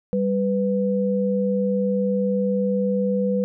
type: tone pair together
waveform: sine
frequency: 196 / 496 Hz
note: G3 / B4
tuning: 0 / +7 cents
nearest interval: octave + major third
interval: 1607 cents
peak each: -21 / -22 dBFS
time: 0.13-3.44 s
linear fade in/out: 0 ms
effects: none